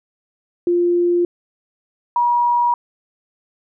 sine tone pair in turn, 349.2 / 959.6 Hz, F4 / A#5, 0 / +50 cents, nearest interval octave + tritone, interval 1750 cents, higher second, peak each -13 dBFS, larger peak neither, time 0.67-1.25 / 2.16-2.74 s, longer neither, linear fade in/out 2 ms, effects none

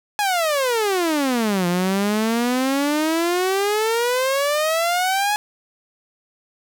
sawtooth exponential two-way sweep, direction down then up, 846 to 173 to 846 Hz, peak -14 dBFS, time 0.19-5.36 s, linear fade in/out 0 ms, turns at 1.67 s, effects none

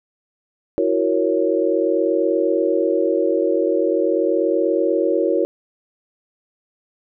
sine chord, F# dominant seventh, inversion third, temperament equal, 329.6 / 370 / 466.2 / 554.4 Hz, E4 / F#4 / A#4 / C#5, 0 / 0 / 0 / 0 cents, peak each -21 dBFS, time 0.78-5.45 s, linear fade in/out 0 ms, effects none

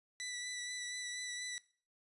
15% pulse tone with vibrato, 1973 Hz, B6, 2 cents flat, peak -34 dBFS, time 0.2-1.58 s, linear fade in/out 0 ms, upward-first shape sine, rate 4.2 Hz, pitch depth 16 cents each way, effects noise-tail reverb RT60 0.4 s tail -18 dB re dry + resampled to 24000 Hz

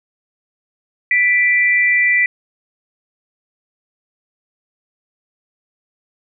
sine tone pair together, 1975.5 / 2349 Hz, B6 / D7, 0 / 0 cents, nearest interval minor third, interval 300 cents, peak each -12 / -17 dBFS, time 1.11-2.26 s, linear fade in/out 2 ms, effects none

